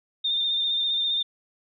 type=tone with vibrato; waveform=sine; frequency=3626 Hz; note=A#7; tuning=49 cents flat; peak=-22 dBFS; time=0.24-1.23 s; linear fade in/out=10 ms; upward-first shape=sine; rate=15 Hz; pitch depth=30 cents each way; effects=none